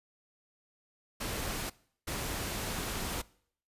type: noise bursts at uneven times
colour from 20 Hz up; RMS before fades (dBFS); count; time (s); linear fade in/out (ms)
pink; -36; 2; 1.2-1.7 / 2.07-3.22; 10
effects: noise-tail reverb RT60 0.6 s tail -22 dB re dry + resampled to 32000 Hz